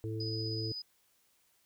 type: harmonic tone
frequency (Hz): 110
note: A2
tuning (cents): 0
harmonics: 1 / 3 / 4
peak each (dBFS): -36 / -41 / -42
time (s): 0.04-0.72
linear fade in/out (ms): 0
type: tone with tremolo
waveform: sine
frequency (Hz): 4978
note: D#8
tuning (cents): 0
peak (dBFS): -37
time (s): 0.2-0.82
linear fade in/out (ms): 5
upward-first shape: sine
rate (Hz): 16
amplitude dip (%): 30
effects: white hiss -71 dBFS RMS until 1.65 s